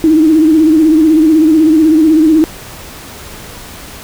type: tone with vibrato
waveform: sine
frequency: 314.5 Hz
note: D#4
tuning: 19 cents sharp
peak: -4 dBFS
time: 0.04-2.44 s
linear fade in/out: 0 ms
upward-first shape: sine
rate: 16 Hz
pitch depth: 69 cents each way
effects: pink hiss -30 dBFS RMS until 4.03 s